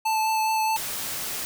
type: tone with vibrato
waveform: square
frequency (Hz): 877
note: A5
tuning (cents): -6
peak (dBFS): -22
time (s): 0.05-0.77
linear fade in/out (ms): 10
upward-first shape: sine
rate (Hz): 4.8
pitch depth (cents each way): 11
type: noise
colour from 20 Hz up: white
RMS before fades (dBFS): -31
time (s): 0.76-1.45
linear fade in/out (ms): 0
effects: none